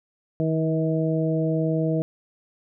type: harmonic tone with a mistuned harmonic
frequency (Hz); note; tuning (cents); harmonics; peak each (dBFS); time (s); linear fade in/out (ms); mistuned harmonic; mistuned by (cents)
160; D#3; +49; 1 / 2 / 3 / 4; -23 / -26 / -28 / -29; 0.4-2.02; 0; 1; -16
effects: none

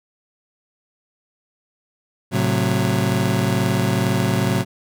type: chord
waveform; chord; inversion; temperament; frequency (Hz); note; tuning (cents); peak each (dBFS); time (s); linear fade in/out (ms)
30% pulse; F# diminished; first; just; 111 / 133.2 / 185; A2 / C3 / F#3; +16 / +31 / 0; -19; 2.31-4.65; 50
effects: none

